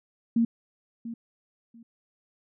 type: tone with echo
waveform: sine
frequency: 231.2 Hz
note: A#3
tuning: 14 cents flat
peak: -19 dBFS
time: 0.36-0.45 s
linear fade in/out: 5 ms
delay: 690 ms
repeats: 2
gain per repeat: -14 dB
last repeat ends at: 1.83 s
effects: none